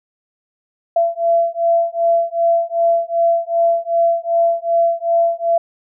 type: beating tone pair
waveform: sine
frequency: 674 / 676.6 Hz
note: E5 / E5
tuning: +38 / +45 cents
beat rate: 2.6 Hz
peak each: -16 dBFS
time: 0.96-5.58 s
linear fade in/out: 5 ms
effects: none